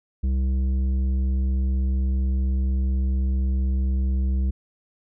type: tone with tanh clipping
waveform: triangle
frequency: 65.41 Hz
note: C2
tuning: in tune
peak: -21 dBFS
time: 0.23-4.51 s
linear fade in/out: 10 ms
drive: 13 dB
effects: none